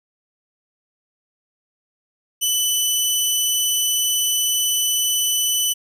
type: tone with amplitude modulation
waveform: 15% pulse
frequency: 2994 Hz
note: F#7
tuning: 20 cents sharp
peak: -9 dBFS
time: 2.41-5.74 s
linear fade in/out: 20 ms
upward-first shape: sine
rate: 262 Hz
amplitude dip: 25%
effects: none